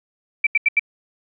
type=tone bursts; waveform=sine; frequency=2329 Hz; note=D7; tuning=15 cents flat; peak=-12 dBFS; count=4; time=0.44-0.795 s; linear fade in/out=5 ms; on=28 ms; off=81 ms; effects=none